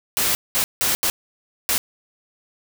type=noise bursts at uneven times; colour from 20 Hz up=white; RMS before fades=-20 dBFS; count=5; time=0.17-0.35 / 0.55-0.64 / 0.81-0.95 / 1.03-1.1 / 1.69-1.78 s; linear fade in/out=0 ms; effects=none